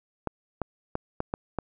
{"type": "clicks", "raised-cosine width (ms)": 1, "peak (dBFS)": -14, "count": 6, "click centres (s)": [0.273, 0.617, 0.954, 1.204, 1.339, 1.587], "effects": []}